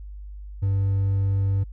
triangle tone with hard clipping, 98 Hz, G2, in tune, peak -20 dBFS, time 0.62-1.64 s, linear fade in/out 10 ms, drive 5 dB, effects added 50 Hz sine -35 dBFS peak until 1.72 s

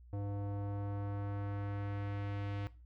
square tone with low-pass filter sweep, 101 Hz, G#2, 48 cents flat, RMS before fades -39 dBFS, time 0.13-2.67 s, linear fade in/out 0 ms, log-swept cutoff 650 to 2900 Hz, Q 1.1, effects noise-tail reverb RT60 0.3 s tail -17 dB re dry + added 60 Hz sine -54 dBFS peak until 2.85 s

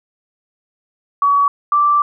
sine tone pair in turn, 1133 / 1170.9 Hz, C#6 / D6, +37 / -6 cents, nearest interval minor second, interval 57 cents, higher second, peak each -10 dBFS, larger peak neither, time 1.22-1.48 / 1.72-2.02 s, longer second, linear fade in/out 2 ms, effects none

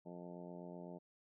harmonic tone, 87.9 Hz, F2, 12 cents sharp, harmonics 2 / 3 / 4 / 5 / 6 / 7 / 8 / 9 / 10, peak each -51 / -56 / -55 / -57 / -60 / -55 / -63 / -66 / -62 dBFS, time 0.05-0.99 s, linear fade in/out 20 ms, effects none

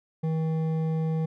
sine tone with hard clipping, 160 Hz, D#3, 49 cents sharp, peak -26 dBFS, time 0.23-1.26 s, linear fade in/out 10 ms, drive 9 dB, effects none

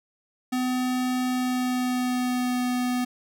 square tone with pitch glide, 252.8 to 248.5 Hz, B3 to B3, +41 to +11 cents, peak -24 dBFS, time 0.52-3.05 s, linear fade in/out 10 ms, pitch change -30 cents, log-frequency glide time 1.25-2.64 s, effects none

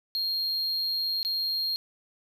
triangle tone with dropouts, 4233 Hz, C8, 19 cents sharp, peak -25 dBFS, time 0.15-1.76 s, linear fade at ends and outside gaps 0 ms, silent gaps 1.23-1.249 s, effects none

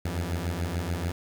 sawtooth beating tone pair, 82.8 / 89.7 Hz, E2 / F2, +8 / +47 cents, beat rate 6.9 Hz, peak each -27 dBFS, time 0.05-1.12 s, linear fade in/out 5 ms, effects 8-bit

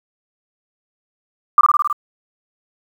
sine tone with echo, 1186 Hz, D6, 17 cents sharp, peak -5 dBFS, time 1.58-1.61 s, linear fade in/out 2 ms, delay 53 ms, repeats 6, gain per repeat -2 dB, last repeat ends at 1.928 s, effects 7-bit

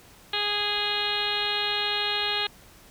harmonic tone, 413.7 Hz, G#4, 7 cents flat, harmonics 1 / 2 / 3 / 4 / 5 / 6 / 7 / 8 / 9 / 10, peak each -36 / -34 / -37 / -34 / -37 / -34 / -33 / -32 / -31 / -33 dBFS, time 0.33-2.47 s, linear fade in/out 5 ms, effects pink hiss -52 dBFS RMS until 2.9 s

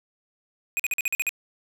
square tone bursts, 2489 Hz, D#7, in tune, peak -23 dBFS, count 8, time 0.77-1.292 s, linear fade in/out 0 ms, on 25 ms, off 46 ms, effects none

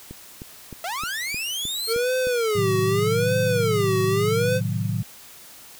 click train, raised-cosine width 3 ms, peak -23 dBFS, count 8, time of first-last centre 0.11-2.27 s, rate 3.24 Hz
sawtooth linear sweep, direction up, 638 to 4435 Hz, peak -23 dBFS, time 0.84-1.93 s, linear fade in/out 2 ms
square tone with vibrato, 438.9 Hz, A4, 4 cents flat, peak -21 dBFS, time 1.87-4.61 s, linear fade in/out 50 ms, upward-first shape sine, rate 0.82 Hz, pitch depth 270 cents each way
sine chord, A diminished seventh, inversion none, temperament equal, 110 / 130.81 / 155.56 / 185 Hz, A2 / C3 / Eb3 / Gb3, 0 / 0 / 0 / 0 cents, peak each -25 / -30 / -29 / -29 dBFS, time 2.55-5.03 s, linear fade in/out 10 ms
effects white hiss -45 dBFS RMS until 5.79 s

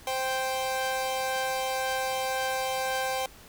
sawtooth tone pair together, 523.3 / 784 Hz, C5 / G5, 0 / 0 cents, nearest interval perfect fifth, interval 700 cents, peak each -27 / -26 dBFS, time 0.07-3.26 s, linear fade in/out 2 ms, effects pink hiss -51 dBFS RMS until 3.48 s

